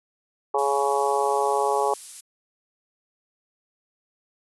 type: harmonic tone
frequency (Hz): 139.8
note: C#3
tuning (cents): +15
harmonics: 3 / 4 / 5 / 6 / 7 / 8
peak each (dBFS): -25 / -28 / -30 / -24 / -30 / -29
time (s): 0.54-1.94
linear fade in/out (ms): 5
type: noise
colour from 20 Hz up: violet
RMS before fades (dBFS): -34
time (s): 0.58-2.21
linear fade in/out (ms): 10
effects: resampled to 24000 Hz

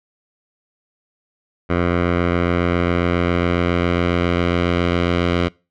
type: tone with low-pass filter sweep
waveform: 10% pulse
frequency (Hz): 87.31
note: F2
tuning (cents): 0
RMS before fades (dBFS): -18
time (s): 1.69-5.49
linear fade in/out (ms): 20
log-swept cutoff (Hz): 1900 to 3100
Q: 1.3
effects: noise-tail reverb RT60 0.3 s tail -24 dB re dry

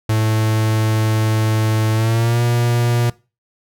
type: tone with pitch glide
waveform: 45% pulse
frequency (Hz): 109.5 to 119.41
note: A2 to A#2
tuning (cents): -8 to +42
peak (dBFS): -14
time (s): 0.09-3.1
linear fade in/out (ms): 5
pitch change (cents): +150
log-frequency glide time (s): 1.92-2.41
effects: noise-tail reverb RT60 0.3 s tail -21 dB re dry

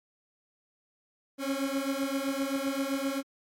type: beating tone pair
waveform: 30% pulse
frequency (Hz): 269.6 / 277.3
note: C#4 / C#4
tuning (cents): -48 / +1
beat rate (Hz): 7.7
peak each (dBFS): -29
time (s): 1.38-3.23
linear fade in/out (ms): 50
effects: MP3 64 kbps

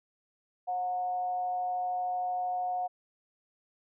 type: tone with frequency modulation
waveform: sine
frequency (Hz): 726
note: F#5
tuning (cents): -33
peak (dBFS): -29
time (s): 0.67-2.88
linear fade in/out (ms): 20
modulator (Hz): 191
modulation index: 0.27
effects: none

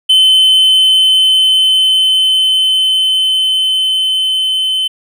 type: tone with level ramp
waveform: triangle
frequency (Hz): 3059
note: G7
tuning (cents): -43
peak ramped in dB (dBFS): -3 to -10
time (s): 0.09-4.88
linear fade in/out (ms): 10
effects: none

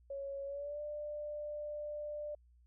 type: tone with pitch glide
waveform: sine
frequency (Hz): 554.4 to 594.2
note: C#5 to D5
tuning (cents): 0 to +20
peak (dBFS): -39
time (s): 0.1-2.35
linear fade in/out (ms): 5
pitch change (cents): +120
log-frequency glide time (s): 0.45-0.81
effects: added 60 Hz sine -62 dBFS peak until 2.66 s

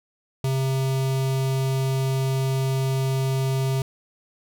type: tone with notch filter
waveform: square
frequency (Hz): 133.2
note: C3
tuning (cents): +31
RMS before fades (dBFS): -23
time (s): 0.44-3.82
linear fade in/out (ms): 2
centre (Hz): 1600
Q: 1.7
effects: none

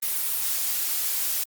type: noise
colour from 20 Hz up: blue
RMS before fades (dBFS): -26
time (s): 0.02-1.44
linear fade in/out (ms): 10
effects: Opus 32 kbps

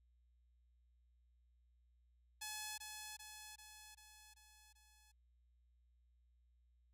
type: tone with echo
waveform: 5% pulse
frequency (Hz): 854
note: G#5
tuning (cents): +48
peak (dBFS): -33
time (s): 2.41-2.78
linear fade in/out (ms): 10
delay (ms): 390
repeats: 6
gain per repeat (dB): -4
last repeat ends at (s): 5.12
effects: added 60 Hz sine -70 dBFS peak until 6.93 s

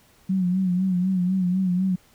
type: tone with vibrato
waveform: sine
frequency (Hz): 184.1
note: F#3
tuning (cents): -8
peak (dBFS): -19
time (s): 0.29-1.96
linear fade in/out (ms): 10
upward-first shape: sine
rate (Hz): 4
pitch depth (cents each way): 65
effects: pink hiss -57 dBFS RMS until 2.14 s

